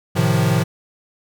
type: chord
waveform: square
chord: F dominant seventh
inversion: first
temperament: equal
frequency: 110 / 130.81 / 155.56 / 174.61 Hz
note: A2 / C3 / Eb3 / F3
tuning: 0 / 0 / 0 / 0 cents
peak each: -21 dBFS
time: 0.15-0.64 s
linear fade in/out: 20 ms
effects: none